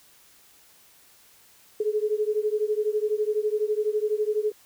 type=beating tone pair; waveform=sine; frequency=420 / 432 Hz; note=G#4 / A4; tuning=+19 / -32 cents; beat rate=12 Hz; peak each=-25 / -26 dBFS; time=1.8-4.52 s; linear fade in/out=5 ms; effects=white hiss -56 dBFS RMS until 4.65 s